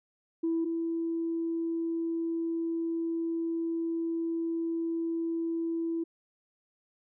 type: tone pair in turn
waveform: sine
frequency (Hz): 329.6 / 331.5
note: E4 / E4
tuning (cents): 0 / +10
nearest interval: unison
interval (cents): 10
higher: second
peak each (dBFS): -25 / -28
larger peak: first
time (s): 0.43-0.65 / 0.65-6.04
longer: second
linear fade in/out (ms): 10
effects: tanh soft clip ceiling -22 dBFS